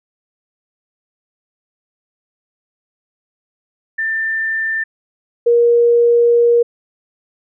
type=tone pair in turn; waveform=sine; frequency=1786 / 473.1 Hz; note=A6 / A#4; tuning=+25 / +26 cents; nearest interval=octave + major seventh; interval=2299 cents; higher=first; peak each=-16 / -8 dBFS; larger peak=second; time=3.98-4.84 / 5.46-6.63 s; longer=second; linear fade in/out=10 ms; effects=none